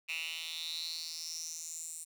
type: tone with high-pass filter sweep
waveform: 10% pulse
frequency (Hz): 162.2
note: E3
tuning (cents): -28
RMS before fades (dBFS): -41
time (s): 0.08-2.05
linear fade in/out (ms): 20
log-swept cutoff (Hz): 2600 to 8400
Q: 6.6
effects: none